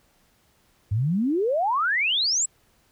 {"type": "exponential sweep", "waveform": "sine", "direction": "up", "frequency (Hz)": [95.6, 7960], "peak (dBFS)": -20, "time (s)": [0.91, 2.46], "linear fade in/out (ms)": 10, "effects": ["pink hiss -63 dBFS RMS until 2.91 s"]}